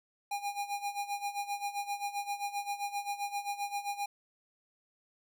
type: tone with tremolo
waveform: square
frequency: 811 Hz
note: G#5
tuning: 41 cents flat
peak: -32 dBFS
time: 0.31-4.06 s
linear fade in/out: 5 ms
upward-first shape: sine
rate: 7.6 Hz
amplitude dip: 80%
effects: none